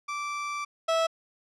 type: tone pair in turn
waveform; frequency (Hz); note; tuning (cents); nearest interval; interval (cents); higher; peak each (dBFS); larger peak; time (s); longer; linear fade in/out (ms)
30% pulse; 1168 / 654.3; D6 / E5; -10 / -13; minor seventh; 1003; first; -28 / -20; second; 0.08-0.65 / 0.88-1.07; first; 10
effects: low-pass 6000 Hz 12 dB/octave